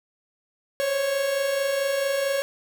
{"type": "tone pair together", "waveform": "45% pulse", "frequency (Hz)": [529.9, 554.4], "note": ["C5", "C#5"], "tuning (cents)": [22, 0], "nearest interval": "minor second", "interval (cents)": 78, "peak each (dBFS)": [-31, -23], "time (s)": [0.8, 2.42], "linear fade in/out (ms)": 0, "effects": []}